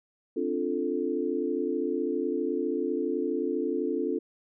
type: chord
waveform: sine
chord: D minor seventh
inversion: third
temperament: equal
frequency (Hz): 261.6 / 293.7 / 349.2 / 440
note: C4 / D4 / F4 / A4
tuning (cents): 0 / 0 / 0 / 0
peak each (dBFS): -33 / -32 / -31 / -31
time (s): 0.36-4.19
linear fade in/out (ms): 10
effects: none